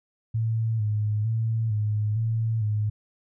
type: tone with vibrato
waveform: sine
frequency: 109.2 Hz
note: A2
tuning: 13 cents flat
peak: -22 dBFS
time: 0.34-2.9 s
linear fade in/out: 10 ms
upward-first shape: square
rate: 1.1 Hz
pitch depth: 53 cents each way
effects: none